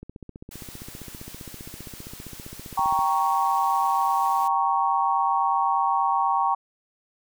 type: click train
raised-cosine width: 3 ms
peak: -26 dBFS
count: 46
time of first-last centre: 0.03-2.991 s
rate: 15.2 Hz
type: noise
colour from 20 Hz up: white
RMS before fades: -43 dBFS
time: 0.51-4.48 s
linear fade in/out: 5 ms
type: chord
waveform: sine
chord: G diminished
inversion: none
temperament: equal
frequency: 784 / 932.3 / 1108.7 Hz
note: G5 / Bb5 / Db6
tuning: 0 / 0 / 0 cents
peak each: -24 dBFS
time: 2.77-6.55 s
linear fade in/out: 10 ms
effects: none